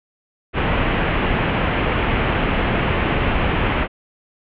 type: low-pass noise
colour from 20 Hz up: pink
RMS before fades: -19 dBFS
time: 0.53-3.88 s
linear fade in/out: 50 ms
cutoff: 3000 Hz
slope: 48 dB/octave
effects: none